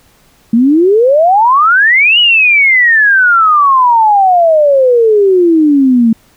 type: exponential two-way sweep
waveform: sine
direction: up then down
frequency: 221.1 to 2960 to 221.1 Hz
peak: -4 dBFS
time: 0.53-6.13 s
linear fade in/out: 5 ms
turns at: 2.19 s
effects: pink hiss -48 dBFS RMS until 6.36 s